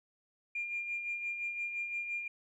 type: tone with tremolo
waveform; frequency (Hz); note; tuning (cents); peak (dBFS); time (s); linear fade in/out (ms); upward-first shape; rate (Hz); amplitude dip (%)
sine; 2402; D7; +38; -32; 0.55-2.28; 5; sine; 5.8; 50
effects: tanh soft clip ceiling -28 dBFS